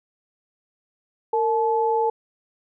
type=tone pair together; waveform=sine; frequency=457.6 / 863.8 Hz; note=A#4 / A5; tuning=-32 / -32 cents; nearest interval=major seventh; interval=1100 cents; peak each=-21 dBFS; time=1.33-2.1 s; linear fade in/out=5 ms; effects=none